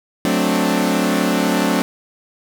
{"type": "chord", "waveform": "sawtooth", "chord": "D dominant seventh", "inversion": "first", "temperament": "equal with one note detuned", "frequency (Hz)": [183.61, 220, 261.6, 293.7], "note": ["F#3", "A3", "C4", "D4"], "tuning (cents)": [-13, 0, 0, 0], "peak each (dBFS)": -17, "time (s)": [0.25, 1.82], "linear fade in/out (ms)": 0, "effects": []}